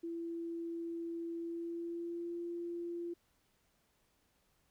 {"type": "tone with pitch glide", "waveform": "sine", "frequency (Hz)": [335.7, 343.5], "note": ["E4", "F4"], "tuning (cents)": [32, -29], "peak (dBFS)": -38, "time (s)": [0.03, 3.14], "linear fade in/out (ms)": 10, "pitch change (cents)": 39, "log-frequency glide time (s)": [1.37, 2.39], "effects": ["pink hiss -75 dBFS RMS until 4.7 s"]}